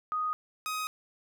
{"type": "tone pair in turn", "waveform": ["sine", "sawtooth"], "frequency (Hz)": [1244.5, 1256.8], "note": ["D#6", "D#6"], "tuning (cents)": [0, 17], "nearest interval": "unison", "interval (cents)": 17, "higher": "second", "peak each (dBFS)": -28, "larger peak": "neither", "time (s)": [[0.12, 0.33], [0.66, 0.87]], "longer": "neither", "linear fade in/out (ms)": 0, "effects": []}